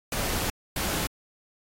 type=noise bursts at uneven times; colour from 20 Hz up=pink; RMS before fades=-29 dBFS; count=2; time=0.12-0.5 / 0.76-1.07 s; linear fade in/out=2 ms; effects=AAC 48 kbps